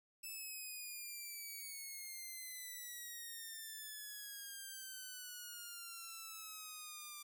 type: exponential sweep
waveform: 5% pulse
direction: down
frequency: 2637 to 1181 Hz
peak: -37 dBFS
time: 0.23-7.23 s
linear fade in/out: 10 ms
effects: none